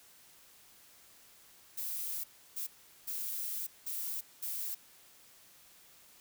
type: noise bursts at uneven times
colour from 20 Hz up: violet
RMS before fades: -38 dBFS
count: 5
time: 1.77-2.24 / 2.56-2.67 / 3.07-3.67 / 3.86-4.21 / 4.42-4.75 s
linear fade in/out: 10 ms
effects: white hiss -60 dBFS RMS until 6.2 s